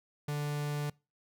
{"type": "tone", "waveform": "45% pulse", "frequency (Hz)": 146.83, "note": "D3", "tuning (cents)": 0, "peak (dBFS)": -32, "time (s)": [0.28, 0.9], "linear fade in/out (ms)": 5, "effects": ["noise-tail reverb RT60 0.3 s tail -25 dB re dry"]}